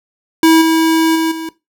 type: tone with level steps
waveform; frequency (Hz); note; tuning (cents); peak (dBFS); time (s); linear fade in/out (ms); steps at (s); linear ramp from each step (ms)
square; 323.9; E4; -30; -6 / -10 / -13 / -22; 0.43-1.49; 2; 0.61 / 1.15 / 1.31; 10
effects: noise-tail reverb RT60 0.2 s tail -17 dB re dry